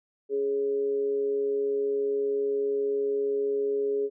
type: tone with amplitude modulation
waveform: sine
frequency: 415.3 Hz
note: G#4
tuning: in tune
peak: -22 dBFS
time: 0.29-4.1 s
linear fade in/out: 50 ms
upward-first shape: sine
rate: 135 Hz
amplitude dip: 45%
effects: none